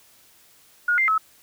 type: tone with pitch steps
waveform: sine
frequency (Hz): 1438 / 2093 / 1294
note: F#6 / C7 / E6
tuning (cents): -50 / 0 / -32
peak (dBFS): -17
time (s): 0.88-1.18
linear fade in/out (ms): 5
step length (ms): 100
effects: white hiss -55 dBFS RMS until 1.42 s